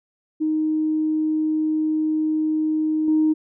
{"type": "tone with level steps", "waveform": "sine", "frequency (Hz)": 311.1, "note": "D#4", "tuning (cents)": 0, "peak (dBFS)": [-18, -14], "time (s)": [0.4, 3.34], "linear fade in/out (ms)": 20, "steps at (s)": 3.08, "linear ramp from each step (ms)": 2, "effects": ["tanh soft clip ceiling -10 dBFS"]}